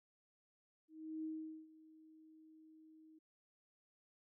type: tone with ADSR envelope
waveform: sine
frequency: 315.5 Hz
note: D#4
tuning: 24 cents sharp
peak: -40 dBFS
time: 0.88-3.19 s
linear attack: 360 ms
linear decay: 430 ms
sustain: -20 dB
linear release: 10 ms
effects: none